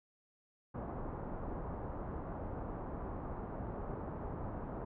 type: low-pass noise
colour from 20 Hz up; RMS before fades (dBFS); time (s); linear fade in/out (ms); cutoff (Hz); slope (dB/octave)
pink; -42; 0.74-4.85; 10; 1100; 24
effects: none